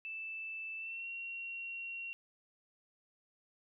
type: tone with pitch glide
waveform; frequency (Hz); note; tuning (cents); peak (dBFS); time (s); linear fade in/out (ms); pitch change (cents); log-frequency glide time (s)
sine; 2642 to 2740; E7 to F7; +3 to -34; -40; 0.05-2.13; 0; +63; 0.77-1.07
effects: none